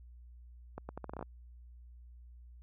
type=accelerating click train; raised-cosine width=1 ms; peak=-27 dBFS; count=10; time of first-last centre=0.78-1.227 s; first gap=110 ms; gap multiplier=0.78; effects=added 60 Hz sine -51 dBFS peak until 2.62 s